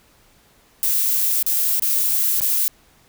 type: noise with dropouts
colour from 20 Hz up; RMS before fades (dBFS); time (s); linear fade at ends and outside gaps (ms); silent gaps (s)
violet; -19; 0.83-2.68; 0; 1.427-1.464 / 1.796-1.822 / 2.402-2.417
effects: pink hiss -55 dBFS RMS until 3.08 s